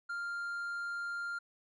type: tone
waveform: triangle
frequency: 1396.9 Hz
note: F6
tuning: in tune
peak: -34 dBFS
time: 0.09-1.39 s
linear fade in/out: 10 ms
effects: resampled to 24000 Hz